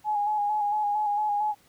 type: tone with vibrato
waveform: sine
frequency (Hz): 835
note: G#5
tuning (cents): +9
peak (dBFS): -23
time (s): 0.04-1.55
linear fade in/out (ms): 50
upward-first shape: square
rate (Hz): 4.4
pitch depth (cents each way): 29
effects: pink hiss -60 dBFS RMS until 1.68 s + high-pass 80 Hz 12 dB/octave